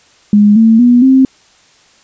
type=tone with pitch steps; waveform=sine; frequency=207 / 224.4 / 243.3 / 263.8 Hz; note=G#3 / A3 / B3 / C4; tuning=-5 / +34 / -26 / +14 cents; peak=-3 dBFS; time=0.33-1.25 s; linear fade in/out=2 ms; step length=230 ms; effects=white hiss -47 dBFS RMS until 2.03 s + resampled to 16000 Hz